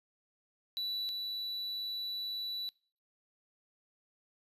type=tone pair in turn; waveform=triangle; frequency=3951 / 3951 Hz; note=B7 / B7; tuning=0 / 0 cents; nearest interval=unison; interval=0 cents; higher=neither; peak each=-32 / -34 dBFS; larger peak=first; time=0.77-1.09 / 1.09-2.69 s; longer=second; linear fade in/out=0 ms; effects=noise-tail reverb RT60 0.4 s tail -23 dB re dry + resampled to 32000 Hz